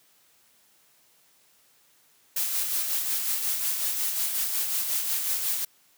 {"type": "noise with tremolo", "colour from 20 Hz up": "blue", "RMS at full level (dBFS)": -26, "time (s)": [2.36, 5.65], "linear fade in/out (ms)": 5, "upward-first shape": "sine", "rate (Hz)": 5.5, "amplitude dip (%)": 40, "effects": ["white hiss -62 dBFS RMS until 5.97 s", "high-pass 100 Hz 12 dB/octave"]}